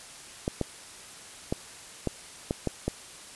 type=clicks; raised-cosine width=2 ms; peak=-13 dBFS; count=7; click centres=0.479 / 0.613 / 1.525 / 2.073 / 2.509 / 2.673 / 2.88 s; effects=white hiss -46 dBFS RMS until 3.35 s + resampled to 24000 Hz